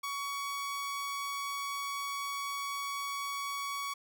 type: tone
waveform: sawtooth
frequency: 1124 Hz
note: C#6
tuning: 24 cents sharp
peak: -31 dBFS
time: 0.03-3.94 s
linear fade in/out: 10 ms
effects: none